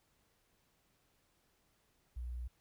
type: tone with sample-and-hold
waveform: sine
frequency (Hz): 60.7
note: B1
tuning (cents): -29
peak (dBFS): -39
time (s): 2.16-2.48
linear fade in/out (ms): 10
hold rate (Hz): 11025
effects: pink hiss -75 dBFS RMS until 2.6 s